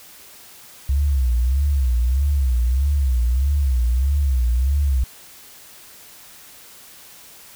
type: tone with vibrato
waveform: sine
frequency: 65.41 Hz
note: C2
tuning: in tune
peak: -15 dBFS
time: 0.89-5.04 s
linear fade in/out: 5 ms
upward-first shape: sine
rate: 1.6 Hz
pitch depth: 170 cents each way
effects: white hiss -44 dBFS RMS until 7.55 s